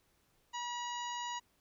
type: harmonic tone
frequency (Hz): 964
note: B5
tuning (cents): -42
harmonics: 1 / 2 / 3 / 4 / 5 / 6 / 7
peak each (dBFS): -39 / -47 / -46 / -51 / -56 / -58 / -48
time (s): 0.53-1.4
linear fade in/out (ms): 20
effects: pink hiss -73 dBFS RMS until 1.6 s